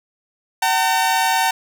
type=tone pair together; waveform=sawtooth; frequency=761 / 905 Hz; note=F#5 / A5; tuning=+48 / +48 cents; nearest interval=minor third; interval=300 cents; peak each=-15 / -14 dBFS; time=0.62-1.51 s; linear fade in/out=5 ms; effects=none